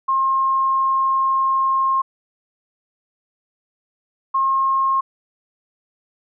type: tone pair in turn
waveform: sine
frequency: 1068 / 1073.3 Hz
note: C6 / C6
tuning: +35 / +44 cents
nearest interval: unison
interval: 9 cents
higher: second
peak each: -15 dBFS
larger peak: neither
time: 0.08-2.02 / 4.34-5.01 s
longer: first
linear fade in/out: 10 ms
effects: none